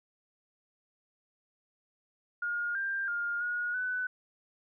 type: tone with pitch steps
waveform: sine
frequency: 1424 / 1588 / 1412 / 1445 / 1499 Hz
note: F6 / G6 / F6 / F#6 / F#6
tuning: +33 / +22 / +19 / -41 / +22 cents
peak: -30 dBFS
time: 2.42-4.07 s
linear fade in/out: 5 ms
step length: 330 ms
effects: none